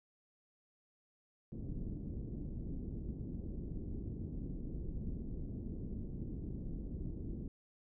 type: low-pass noise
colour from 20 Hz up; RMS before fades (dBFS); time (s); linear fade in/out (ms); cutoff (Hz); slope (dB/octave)
pink; -42; 1.52-7.48; 2; 330; 24
effects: none